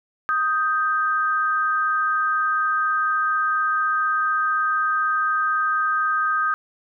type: tone pair together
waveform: sine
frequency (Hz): 1247 / 1571.1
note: D#6 / G6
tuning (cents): +3 / +3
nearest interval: major third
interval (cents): 400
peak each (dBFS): -20 / -23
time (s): 0.29-6.54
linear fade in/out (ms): 0
effects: none